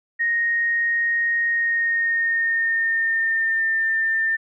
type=tone with pitch glide; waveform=sine; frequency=1864.7 to 1796 Hz; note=A#6 to A6; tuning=0 to +35 cents; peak=-18 dBFS; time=0.19-4.37 s; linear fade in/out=20 ms; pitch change=-65 cents; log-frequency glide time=1.48-3.84 s; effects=none